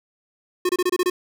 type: tone bursts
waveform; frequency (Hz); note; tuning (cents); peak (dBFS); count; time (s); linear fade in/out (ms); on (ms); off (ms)
square; 361.6; F#4; -40; -18; 7; 0.65-1.1; 5; 42; 26
effects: none